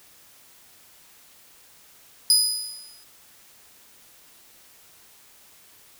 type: tone with exponential decay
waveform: 25% pulse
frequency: 4978 Hz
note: D#8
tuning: in tune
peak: -8 dBFS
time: 2.3-3.04 s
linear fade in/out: 1 ms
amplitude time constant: 160 ms
effects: white hiss -53 dBFS RMS until 5.99 s